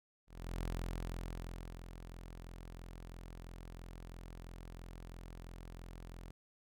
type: tone with ADSR envelope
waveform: sawtooth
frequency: 43 Hz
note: F1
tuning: 26 cents flat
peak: -33 dBFS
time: 0.27-6.31 s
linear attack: 350 ms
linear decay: 1200 ms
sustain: -11 dB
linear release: 4 ms
effects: none